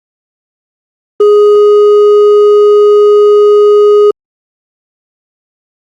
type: tone with hard clipping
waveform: sine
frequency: 415.3 Hz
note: G#4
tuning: in tune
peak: -3 dBFS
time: 1.2-4.11 s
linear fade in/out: 5 ms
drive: 4 dB
effects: Opus 24 kbps